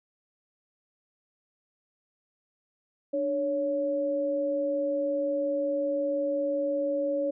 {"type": "tone pair together", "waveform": "sine", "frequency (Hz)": [296.3, 559.3], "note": ["D4", "C#5"], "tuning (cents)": [15, 15], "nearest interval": "major seventh", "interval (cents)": 1100, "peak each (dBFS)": [-32, -26], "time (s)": [3.13, 7.31], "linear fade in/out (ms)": 10, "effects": []}